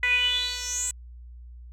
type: tone with band-pass filter sweep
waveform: 10% pulse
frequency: 493.9 Hz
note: B4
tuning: in tune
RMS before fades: -26 dBFS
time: 0.03-0.91 s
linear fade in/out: 2 ms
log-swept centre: 2100 to 8100 Hz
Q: 8.6
effects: added 60 Hz sine -41 dBFS peak until 1.72 s